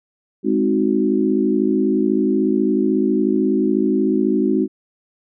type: chord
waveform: sine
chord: Ab dominant seventh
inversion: none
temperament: equal with one note detuned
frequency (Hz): 207.7 / 261.6 / 313.7 / 370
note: Ab3 / C4 / Eb4 / Gb4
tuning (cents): 0 / 0 / +14 / 0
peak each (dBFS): -20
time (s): 0.43-4.68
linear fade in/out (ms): 50
effects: none